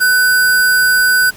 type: tone with sample-and-hold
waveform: sine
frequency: 1500 Hz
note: F#6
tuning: 23 cents sharp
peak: -8 dBFS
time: 0-1.31 s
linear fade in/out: 20 ms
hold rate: 6300 Hz
effects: pink hiss -38 dBFS RMS until 1.36 s